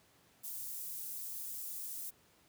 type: high-pass noise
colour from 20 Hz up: white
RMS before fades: -43 dBFS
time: 0.43-2.11 s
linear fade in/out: 20 ms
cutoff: 9600 Hz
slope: 12 dB/octave
effects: pink hiss -67 dBFS RMS until 2.48 s + high-pass 80 Hz 12 dB/octave